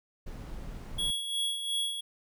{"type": "noise", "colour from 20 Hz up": "brown", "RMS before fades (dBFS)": -40, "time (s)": [0.26, 1.11], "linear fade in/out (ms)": 10}
{"type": "tone with tremolo", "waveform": "square", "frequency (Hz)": 3340, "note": "G#7", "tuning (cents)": 9, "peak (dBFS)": -28, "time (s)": [0.98, 2.01], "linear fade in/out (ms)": 10, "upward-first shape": "sine", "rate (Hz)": 2.8, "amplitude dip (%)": 55}
{"effects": []}